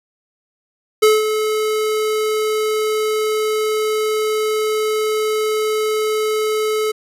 square tone with ADSR envelope, 431.1 Hz, A4, 35 cents flat, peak -8 dBFS, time 1.02-6.92 s, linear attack 12 ms, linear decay 190 ms, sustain -9 dB, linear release 12 ms, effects resampled to 32000 Hz

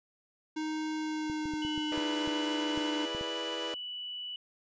square tone with pitch glide, 311.1 to 303.1 Hz, D#4 to D#4, 0 to -45 cents, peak -33 dBFS, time 0.56-3.06 s, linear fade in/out 10 ms, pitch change -45 cents, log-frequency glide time 0.95-2.06 s
clicks, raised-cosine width 3 ms, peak -29 dBFS, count 10, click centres 1.299 / 1.456 / 1.537 / 1.65 / 1.778 / 1.977 / 2.276 / 2.776 / 3.149 / 3.211 s
sine tone, 2960 Hz, F#7, in tune, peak -37 dBFS, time 1.62-4.36 s, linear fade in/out 2 ms
sawtooth chord, E dominant seventh, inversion none, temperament equal with one note detuned, 329.6 / 415.3 / 490.5 / 587.3 Hz, E4 / G#4 / B4 / D5, 0 / 0 / -12 / 0 cents, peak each -37 / -40 / -35 / -39 dBFS, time 1.92-3.74 s, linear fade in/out 0 ms
effects resampled to 16000 Hz

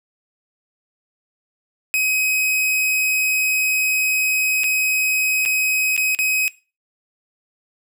45% pulse tone with dropouts, 2530 Hz, D#7, 28 cents sharp, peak -16 dBFS, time 1.94-6.48 s, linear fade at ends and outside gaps 0 ms, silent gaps 4.635-4.641 / 5.452-5.459 / 5.965-5.977 / 6.149-6.189 s, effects noise-tail reverb RT60 0.3 s tail -19 dB re dry

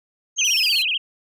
sine linear sweep, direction down, 6500 to 3874 Hz, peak -19 dBFS, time 0.36-0.85 s, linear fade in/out 50 ms
sine tone with vibrato, 2832 Hz, F7, 23 cents sharp, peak -19 dBFS, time 0.38-0.98 s, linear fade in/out 10 ms, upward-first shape sine, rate 16 Hz, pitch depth 240 cents each way
violet noise, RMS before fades -30 dBFS, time 0.44-0.83 s, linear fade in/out 10 ms
effects resampled to 32000 Hz

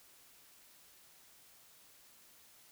silence, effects white hiss -62 dBFS RMS until 2.71 s

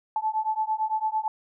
sine beating tone pair, 866 / 874.9 Hz, A5 / A5, -28 / -10 cents, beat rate 8.9 Hz, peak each -27 dBFS, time 0.16-1.28 s, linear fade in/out 2 ms, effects none

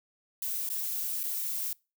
violet noise with dropouts, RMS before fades -33 dBFS, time 0.42-1.73 s, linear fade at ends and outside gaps 2 ms, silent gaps 0.691-0.7 / 1.233-1.237 s, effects noise-tail reverb RT60 0.3 s tail -25 dB re dry

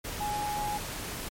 sine tone in noise, 834 Hz, G#5, 7 cents sharp, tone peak -30 dBFS, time 0.2-0.78 s, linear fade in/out 10 ms, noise pink, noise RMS -37 dBFS, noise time 0.04-1.29 s, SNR +4 dB, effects MP3 64 kbps

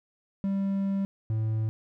triangle tone pair in turn, 196 / 110 Hz, G3 / A2, 0 / 0 cents, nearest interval minor seventh, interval 1000 cents, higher first, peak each -23 dBFS, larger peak neither, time 0.44-1.05 / 1.3-1.69 s, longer first, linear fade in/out 0 ms, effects none

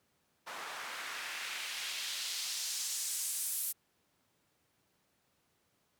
white noise with band-pass filter sweep, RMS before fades -39 dBFS, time 0.46-3.73 s, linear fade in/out 20 ms, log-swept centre 1000 to 12000 Hz, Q 1.2, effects pink hiss -75 dBFS RMS until 5.99 s + high-pass 100 Hz 12 dB/octave

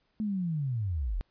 sine linear sweep, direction down, 220 to 35.02 Hz, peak -28 dBFS, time 0.2-1.21 s, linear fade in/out 0 ms, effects pink hiss -73 dBFS RMS until 1.3 s + resampled to 11025 Hz

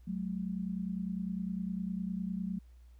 sine tone pair together, 184.82 / 214.7 Hz, F#3 / A3, -2 / -42 cents, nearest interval minor third, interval 260 cents, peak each -35 / -38 dBFS, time 0.07-2.59 s, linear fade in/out 10 ms, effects added 60 Hz sine -53 dBFS peak until 2.99 s + pink hiss -74 dBFS RMS until 2.99 s

